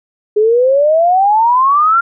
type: exponential sweep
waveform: sine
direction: up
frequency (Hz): 413.5 to 1400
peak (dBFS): -7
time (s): 0.36-2.01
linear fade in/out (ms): 10
effects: none